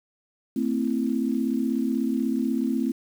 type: chord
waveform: sine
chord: A minor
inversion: none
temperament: equal with one note detuned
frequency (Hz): 225.3 / 261.6 / 329.6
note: A3 / C4 / E4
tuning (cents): +41 / 0 / 0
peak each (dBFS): -26 / -25 / -30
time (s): 0.56-2.92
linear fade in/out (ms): 5
effects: 8-bit